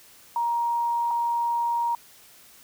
sine tone pair in turn, 941 / 941 Hz, A#5 / A#5, +16 / +16 cents, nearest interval unison, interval 0 cents, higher neither, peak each -22 dBFS, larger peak neither, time 0.36-1.11 / 1.11-1.95 s, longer second, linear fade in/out 2 ms, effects white hiss -52 dBFS RMS until 2.63 s

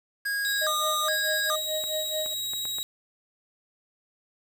square tone with vibrato, 1411 Hz, F6, 17 cents sharp, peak -27 dBFS, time 0.25-1.56 s, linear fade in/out 10 ms, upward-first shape square, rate 1.2 Hz, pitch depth 260 cents each way
sawtooth tone, 3829 Hz, A#7, 46 cents sharp, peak -26 dBFS, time 0.45-2.83 s, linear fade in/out 0 ms
triangle tone with tremolo, 622.3 Hz, D#5, in tune, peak -26 dBFS, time 0.61-2.34 s, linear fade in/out 10 ms, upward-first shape sine, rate 4.6 Hz, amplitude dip 90%
clicks, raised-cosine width 0.5 ms, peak -27 dBFS, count 5, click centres 1.839 / 2.261 / 2.535 / 2.654 / 2.785 s
effects 8-bit

